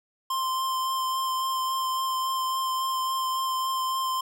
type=tone with vibrato; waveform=square; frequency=1046.5 Hz; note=C6; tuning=in tune; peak=-26 dBFS; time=0.3-4.21 s; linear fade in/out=5 ms; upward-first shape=sine; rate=3.6 Hz; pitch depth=12 cents each way; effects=none